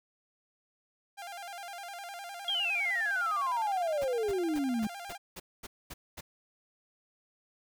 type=tone with vibrato; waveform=sawtooth; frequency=746 Hz; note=F#5; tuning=14 cents sharp; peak=-37 dBFS; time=1.17-5.18 s; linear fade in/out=20 ms; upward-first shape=square; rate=9.8 Hz; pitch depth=120 cents each way
type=exponential sweep; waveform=sine; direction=down; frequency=3322 to 207.7 Hz; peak=-28 dBFS; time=2.48-4.87 s; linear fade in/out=2 ms
type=noise bursts; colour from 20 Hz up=pink; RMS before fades=-43 dBFS; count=9; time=4.01-6.21 s; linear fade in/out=10 ms; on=40 ms; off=230 ms
effects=none